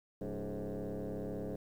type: tone with frequency modulation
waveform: sine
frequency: 120 Hz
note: B2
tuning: 49 cents flat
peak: -35 dBFS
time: 0.21-1.56 s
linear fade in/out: 5 ms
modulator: 102 Hz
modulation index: 4.6
effects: tanh soft clip ceiling -35 dBFS + 11-bit